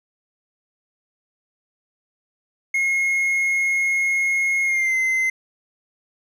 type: tone with pitch glide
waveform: triangle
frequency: 2158 to 2065 Hz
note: C#7 to C7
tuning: -47 to -23 cents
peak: -16 dBFS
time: 2.74-5.3 s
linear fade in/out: 5 ms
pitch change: -76 cents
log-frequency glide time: 4.64-4.95 s
effects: none